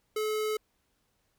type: tone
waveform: square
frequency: 430 Hz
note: A4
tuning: 40 cents flat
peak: -29 dBFS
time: 0.16-0.57 s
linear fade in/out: 5 ms
effects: pink hiss -74 dBFS RMS until 1.38 s